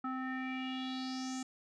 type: tone with low-pass filter sweep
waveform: square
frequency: 259.6 Hz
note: C4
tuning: 13 cents flat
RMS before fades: -39 dBFS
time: 0.04-1.43 s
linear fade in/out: 5 ms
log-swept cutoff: 1300 to 7300 Hz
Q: 4.7
effects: none